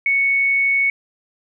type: tone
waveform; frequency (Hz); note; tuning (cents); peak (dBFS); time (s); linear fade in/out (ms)
sine; 2217; C#7; 0; -14; 0.06-0.9; 2
effects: none